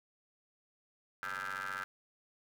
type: ring-modulated tone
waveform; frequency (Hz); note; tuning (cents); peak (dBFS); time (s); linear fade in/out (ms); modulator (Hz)
25% pulse; 94.8; F#2; +43; -31; 1.23-1.84; 0; 1460
effects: none